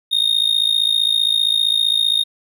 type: tone with amplitude modulation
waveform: triangle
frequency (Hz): 3700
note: A#7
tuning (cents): -14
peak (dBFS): -9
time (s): 0.11-2.24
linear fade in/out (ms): 20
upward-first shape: sine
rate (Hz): 55.3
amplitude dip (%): 85
effects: none